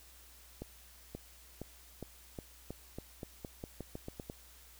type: accelerating click train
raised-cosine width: 2 ms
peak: -28 dBFS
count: 15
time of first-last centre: 0.62-4.299 s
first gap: 530 ms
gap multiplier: 0.88
effects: added 60 Hz sine -60 dBFS peak until 4.79 s + white hiss -59 dBFS RMS until 4.79 s